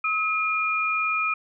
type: tone pair together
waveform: sine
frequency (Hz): 1282 / 2420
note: E6 / D#7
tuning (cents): -49 / -49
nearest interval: major seventh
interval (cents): 1100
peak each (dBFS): -25 / -24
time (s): 0.04-1.34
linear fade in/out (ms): 5
effects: none